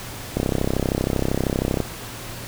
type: click train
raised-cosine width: 2 ms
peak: -7 dBFS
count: 48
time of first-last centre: 0.37-1.803 s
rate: 32.8 Hz
effects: added 116 Hz sine -40 dBFS peak until 2.47 s + pink hiss -35 dBFS RMS until 2.47 s